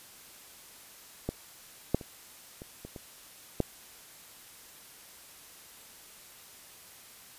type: clicks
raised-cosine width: 2 ms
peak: -17 / -10 / -29 / -29 / -28 / -28 / -12 dBFS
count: 7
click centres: 1.29 / 1.946 / 2.012 / 2.619 / 2.85 / 2.962 / 3.603 s
effects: white hiss -52 dBFS RMS until 7.38 s + resampled to 32000 Hz